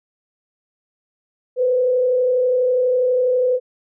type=tone with frequency modulation; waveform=sine; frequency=503 Hz; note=B4; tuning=32 cents sharp; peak=-14 dBFS; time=1.56-3.6 s; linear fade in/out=50 ms; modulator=32.2 Hz; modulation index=0.42; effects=none